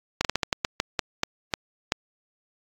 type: slowing click train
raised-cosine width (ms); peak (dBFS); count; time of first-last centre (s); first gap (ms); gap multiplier
0.2; -5; 12; 0.21-1.921; 38; 1.26
effects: AAC 64 kbps